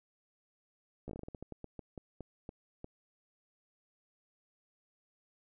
slowing click train, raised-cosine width 2 ms, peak -30 dBFS, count 17, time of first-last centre 1.08-2.844 s, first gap 14 ms, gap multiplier 1.24, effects none

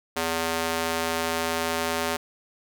square tone with high-pass filter, 82.41 Hz, E2, in tune, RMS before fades -27 dBFS, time 0.16-2.17 s, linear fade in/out 10 ms, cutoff 440 Hz, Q 0.62, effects none

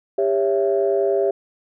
sine chord, C# diminished, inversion second, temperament just, 399.1 / 554.4 / 665.2 Hz, G4 / C#5 / E5, +31 / 0 / +16 cents, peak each -18 / -22 / -22 dBFS, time 0.18-1.31 s, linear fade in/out 5 ms, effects tanh soft clip ceiling -7 dBFS

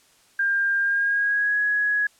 sine tone with pitch glide, 1600 to 1673.7 Hz, G6 to G#6, +35 to +13 cents, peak -19 dBFS, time 0.39-2.07 s, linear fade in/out 5 ms, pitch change +78 cents, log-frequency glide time 0.8-1.59 s, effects white hiss -58 dBFS RMS until 2.19 s + low-pass 10000 Hz 12 dB/octave

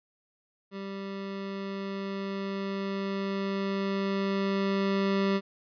25% pulse tone with level ramp, 196 Hz, G3, in tune, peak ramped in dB -32 to -20 dBFS, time 0.71-5.41 s, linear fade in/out 50 ms, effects resampled to 11025 Hz

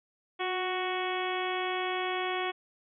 harmonic tone with a mistuned harmonic, 370 Hz, F#4, in tune, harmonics 1 / 2 / 3 / 4 / 5 / 6 / 7 / 8 / 9, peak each -34 / -35 / -37 / -42 / -40 / -39 / -42 / -45 / -41 dBFS, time 0.39-2.52 s, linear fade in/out 20 ms, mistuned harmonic 1, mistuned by -29 cents, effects none

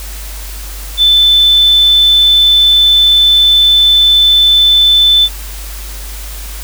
sine tone, 3520 Hz, A7, in tune, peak -4 dBFS, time 0.97-5.29 s, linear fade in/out 50 ms, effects added 50 Hz sine -23 dBFS peak until 6.63 s + white hiss -29 dBFS RMS until 6.63 s

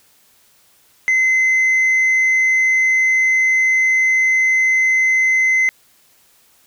sine tone, 2054 Hz, C7, 33 cents flat, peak -9 dBFS, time 1.08-5.69 s, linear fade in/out 0 ms, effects tanh soft clip ceiling -11 dBFS + white hiss -54 dBFS RMS until 6.66 s

